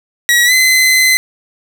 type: tone with pitch glide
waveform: sawtooth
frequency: 1917 to 2043 Hz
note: A#6 to C7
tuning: +48 to -42 cents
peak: -4 dBFS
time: 0.29-1.17 s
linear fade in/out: 0 ms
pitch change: +110 cents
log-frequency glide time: 0.45-0.53 s
effects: 7-bit